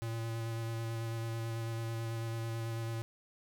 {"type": "tone with vibrato", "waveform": "square", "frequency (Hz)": 114.3, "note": "A#2", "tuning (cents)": -34, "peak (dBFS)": -36, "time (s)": [0.02, 3.02], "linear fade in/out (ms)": 0, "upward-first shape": "square", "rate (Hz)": 9.1, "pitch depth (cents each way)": 12, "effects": []}